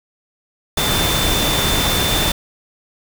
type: tone in noise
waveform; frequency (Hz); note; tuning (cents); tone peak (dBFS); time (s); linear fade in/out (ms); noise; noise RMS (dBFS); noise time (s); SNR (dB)
sine; 3547; A7; +13; -21; 0.77-2.32; 5; pink; -18; 0.77-2.32; -6
effects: none